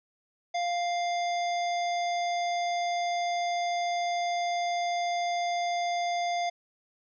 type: harmonic tone with a mistuned harmonic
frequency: 698.5 Hz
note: F5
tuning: in tune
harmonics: 1 / 3 / 5 / 7 / 9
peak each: -27 / -37 / -41 / -44 / -46 dBFS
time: 0.54-6.5 s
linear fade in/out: 10 ms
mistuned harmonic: 9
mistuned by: +24 cents
effects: none